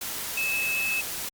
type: tone in noise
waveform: sine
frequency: 2600 Hz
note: E7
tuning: 24 cents flat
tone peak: -25 dBFS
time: 0.37-1.01 s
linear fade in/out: 5 ms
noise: white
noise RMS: -33 dBFS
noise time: 0.01-1.29 s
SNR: +5 dB
effects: Opus 48 kbps